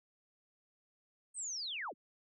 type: linear sweep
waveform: sine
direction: down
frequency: 8620 to 127.8 Hz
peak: -38 dBFS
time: 1.34-1.94 s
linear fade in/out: 50 ms
effects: none